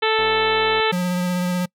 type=harmonic tone; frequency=440 Hz; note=A4; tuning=in tune; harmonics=1 / 2 / 3 / 4 / 5 / 6 / 7 / 8 / 9; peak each=-20 / -23 / -25 / -26 / -27 / -28 / -28 / -29 / -30 dBFS; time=0.02-0.92 s; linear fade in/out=10 ms
type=click train; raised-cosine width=1 ms; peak=-20 dBFS; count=62; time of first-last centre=0.19-0.8 s; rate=100 Hz
type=tone with vibrato; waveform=square; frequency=179.4 Hz; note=F3; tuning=47 cents sharp; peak=-20 dBFS; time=0.92-1.66 s; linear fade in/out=10 ms; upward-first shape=sine; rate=16 Hz; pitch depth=15 cents each way
effects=noise-tail reverb RT60 0.1 s tail -26 dB re dry